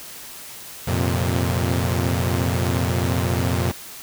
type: chord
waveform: sawtooth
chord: F suspended fourth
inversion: none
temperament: equal with one note detuned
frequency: 88.17 / 116.54 / 130.81 Hz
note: F2 / Bb2 / C3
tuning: +17 / 0 / 0 cents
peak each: -18 / -20 / -22 dBFS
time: 0.87-3.72 s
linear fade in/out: 10 ms
effects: white hiss -38 dBFS RMS until 4.02 s